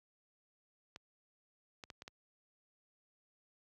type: clicks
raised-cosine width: 0.2 ms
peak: -30 dBFS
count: 5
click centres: 0.961 / 1.838 / 1.902 / 2.021 / 2.079 s
effects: high-pass 60 Hz 12 dB/octave